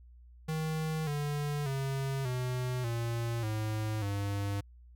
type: tone with pitch steps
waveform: square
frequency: 157.7 / 146.29 / 135.71 / 125.89 / 116.78 / 108.34 / 100.5 Hz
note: D#3 / D3 / C#3 / B2 / A#2 / A2 / G2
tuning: +24 / -6 / -36 / +34 / +4 / -26 / +44 cents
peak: -32 dBFS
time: 0.48-4.61 s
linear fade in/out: 10 ms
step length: 590 ms
effects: added 60 Hz sine -52 dBFS peak until 4.95 s